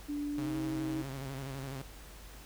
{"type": "tone with pitch glide", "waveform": "sine", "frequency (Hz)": [291.4, 315.9], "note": ["D4", "D#4"], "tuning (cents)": [-13, 26], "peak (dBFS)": -33, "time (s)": [0.08, 1.03], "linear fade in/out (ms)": 20, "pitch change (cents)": 139, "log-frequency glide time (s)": [0.34, 0.57]}
{"type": "tone with vibrato", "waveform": "sawtooth", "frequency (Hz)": 134.9, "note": "C#3", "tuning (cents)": -47, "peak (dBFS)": -35, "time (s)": [0.38, 1.82], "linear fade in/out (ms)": 2, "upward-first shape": "square", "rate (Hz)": 12, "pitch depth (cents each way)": 49}
{"effects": ["added 50 Hz sine -50 dBFS peak until 2.45 s", "pink hiss -53 dBFS RMS until 2.45 s"]}